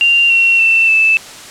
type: tone with pitch steps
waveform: sine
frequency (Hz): 2779 / 2730 / 2681 / 2634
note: F7 / F7 / E7 / E7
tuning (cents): -9 / -40 / +29 / -2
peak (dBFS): -7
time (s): 0.01-1.17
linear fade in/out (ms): 0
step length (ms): 290
effects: white hiss -32 dBFS RMS until 1.5 s + low-pass 8000 Hz 12 dB/octave